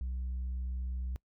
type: tone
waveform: sine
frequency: 62.9 Hz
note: B1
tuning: 32 cents sharp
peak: -31 dBFS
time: 0.01-1.16 s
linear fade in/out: 0 ms
effects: noise-tail reverb RT60 0.1 s tail -25 dB re dry + tanh soft clip ceiling -32 dBFS